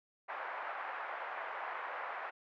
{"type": "band-pass noise", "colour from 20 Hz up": "pink", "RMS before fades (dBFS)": -42, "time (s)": [0.28, 2.31], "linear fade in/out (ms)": 20, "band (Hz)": [660, 1900], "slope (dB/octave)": 24, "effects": []}